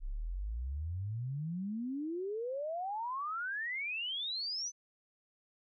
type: exponential sweep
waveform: sine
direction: up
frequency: 30.87 to 6170 Hz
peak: -35 dBFS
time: 0-4.72 s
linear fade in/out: 50 ms
effects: none